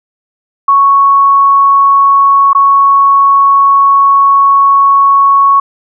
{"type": "tone with dropouts", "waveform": "sine", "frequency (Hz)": 1108.7, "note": "C#6", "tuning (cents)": 0, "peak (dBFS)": -3, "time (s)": [0.68, 5.6], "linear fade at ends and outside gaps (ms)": 5, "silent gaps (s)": [2.532, 2.549], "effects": []}